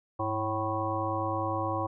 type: harmonic tone with a mistuned harmonic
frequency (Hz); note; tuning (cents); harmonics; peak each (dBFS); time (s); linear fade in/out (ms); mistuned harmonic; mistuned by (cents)
109.6; A2; -6; 1 / 3 / 5 / 7 / 9 / 10; -35 / -35 / -35 / -35 / -35 / -35; 0.19-1.87; 10; 1; -130
effects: none